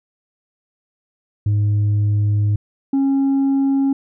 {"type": "tone pair in turn", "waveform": "sine", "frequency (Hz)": [103.83, 273.2], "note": ["G#2", "C#4"], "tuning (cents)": [0, -25], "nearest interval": "octave + perfect fourth", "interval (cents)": 1675, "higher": "second", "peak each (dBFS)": -11, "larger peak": "neither", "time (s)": [[1.46, 2.56], [2.93, 3.93]], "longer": "first", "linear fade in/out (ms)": 5, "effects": ["tanh soft clip ceiling -13 dBFS"]}